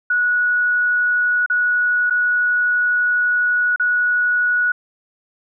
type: tone with dropouts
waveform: sine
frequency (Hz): 1464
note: F#6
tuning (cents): -19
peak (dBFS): -14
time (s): 0.1-4.72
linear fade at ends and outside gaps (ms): 5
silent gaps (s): 1.462-1.499 / 2.099-2.106 / 3.761-3.797
effects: none